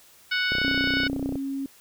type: harmonic tone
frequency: 740 Hz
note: F#5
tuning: in tune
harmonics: 2 / 3 / 4 / 5 / 6 / 7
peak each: -25 / -29 / -31 / -33 / -35 / -36 dBFS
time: 0.31-1.08 s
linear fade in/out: 10 ms
type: click train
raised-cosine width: 2 ms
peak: -18 dBFS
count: 27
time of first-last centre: 0.52-1.356 s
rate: 31.1 Hz
type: tone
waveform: sine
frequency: 273.2 Hz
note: C#4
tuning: 25 cents flat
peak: -27 dBFS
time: 0.64-1.66 s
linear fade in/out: 2 ms
effects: white hiss -54 dBFS RMS until 1.8 s